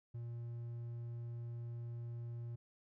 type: tone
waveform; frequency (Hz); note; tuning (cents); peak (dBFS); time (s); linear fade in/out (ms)
triangle; 118.1; A#2; +23; -40; 0.14-2.56; 10
effects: none